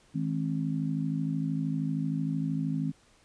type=harmonic tone; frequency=53 Hz; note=G#1; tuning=36 cents sharp; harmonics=3 / 4 / 5; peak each=-30 / -35 / -32 dBFS; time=0.14-2.92 s; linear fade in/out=20 ms; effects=pink hiss -62 dBFS RMS until 3.24 s + resampled to 22050 Hz